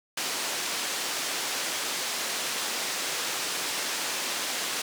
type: band-pass noise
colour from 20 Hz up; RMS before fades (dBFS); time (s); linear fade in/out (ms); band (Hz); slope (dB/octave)
white; -31; 0.17-4.82; 5; 260 to 6800; 12
effects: none